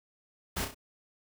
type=noise with echo; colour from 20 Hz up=pink; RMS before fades=-33 dBFS; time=0.56-0.65 s; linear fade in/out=10 ms; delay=32 ms; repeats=3; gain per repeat=-6 dB; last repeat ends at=0.746 s; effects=none